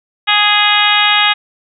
harmonic tone, 415.3 Hz, G#4, in tune, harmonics 2 / 3 / 4 / 5 / 6 / 7 / 8 / 9, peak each -17 / -17 / -17 / -17 / -17 / -17 / -17 / -17 dBFS, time 0.27-1.34 s, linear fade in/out 20 ms, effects none

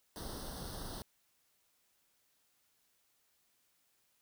pink noise with comb filter, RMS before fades -44 dBFS, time 0.16-1.02 s, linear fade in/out 0 ms, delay 0.21 ms, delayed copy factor +0.95, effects white hiss -75 dBFS RMS until 4.21 s

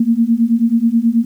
sine beating tone pair, 226 / 235.3 Hz, A3 / A#3, +47 / +16 cents, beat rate 9.3 Hz, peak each -14 / -13 dBFS, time 0-1.25 s, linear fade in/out 5 ms, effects 8-bit

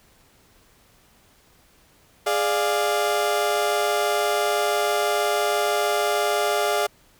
30% pulse chord, D diminished, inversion second, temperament equal with one note detuned, 415.3 / 592.4 / 698.5 Hz, Ab4 / D5 / F5, 0 / +15 / 0 cents, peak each -22 dBFS, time 2.26-6.87 s, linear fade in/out 10 ms, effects pink hiss -57 dBFS RMS until 7.19 s

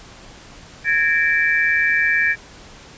sine tone cluster, 1662 / 1820 / 2329 Hz, G#6 / A#6 / D7, +1 / -42 / -15 cents, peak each -19 dBFS, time 0.84-2.36 s, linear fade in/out 50 ms, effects pink hiss -42 dBFS RMS until 2.97 s + resampled to 16000 Hz

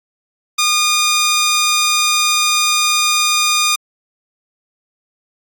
10% pulse tone, 1219 Hz, D#6, 36 cents flat, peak -4 dBFS, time 0.58-3.76 s, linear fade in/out 10 ms, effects AAC 64 kbps

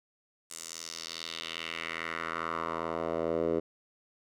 10% pulse tone with band-pass filter sweep, 82.41 Hz, E2, in tune, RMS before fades -35 dBFS, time 0.5-3.6 s, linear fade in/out 10 ms, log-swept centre 8200 to 430 Hz, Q 2.2, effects none

